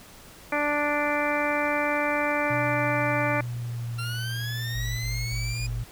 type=harmonic tone; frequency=293.7 Hz; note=D4; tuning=in tune; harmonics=1 / 2 / 3 / 4 / 5 / 6 / 7 / 8; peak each=-31 / -28 / -31 / -32 / -33 / -33 / -33 / -31 dBFS; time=0.52-3.41 s; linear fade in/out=5 ms
type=tone with pitch glide; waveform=sine; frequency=123.47 to 117.22 Hz; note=B2 to A#2; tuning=0 to +10 cents; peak=-29 dBFS; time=2.5-5.84 s; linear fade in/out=5 ms; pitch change=-90 cents; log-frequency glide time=3.08-3.93 s
type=linear sweep; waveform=20% pulse; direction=up; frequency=1361 to 2460 Hz; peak=-28 dBFS; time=3.98-5.67 s; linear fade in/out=10 ms
type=tone bursts; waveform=sine; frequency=49 Hz; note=G1; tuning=in tune; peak=-30 dBFS; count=4; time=4.74-5.832 s; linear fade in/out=20 ms; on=240 ms; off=44 ms
effects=pink hiss -48 dBFS RMS until 5.91 s